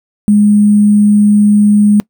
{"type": "tone with sample-and-hold", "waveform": "sine", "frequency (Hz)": 207.7, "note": "G#3", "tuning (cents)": 0, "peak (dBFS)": -4, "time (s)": [0.28, 2], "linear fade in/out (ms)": 0, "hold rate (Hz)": 8820, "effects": ["noise-tail reverb RT60 0.1 s tail -23 dB re dry"]}